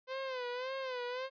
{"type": "tone with vibrato", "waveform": "sawtooth", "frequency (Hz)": 511, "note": "C5", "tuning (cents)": -41, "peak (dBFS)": -33, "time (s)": [0.07, 1.3], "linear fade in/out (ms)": 50, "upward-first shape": "sine", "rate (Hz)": 1.8, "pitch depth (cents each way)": 85, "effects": ["resampled to 11025 Hz"]}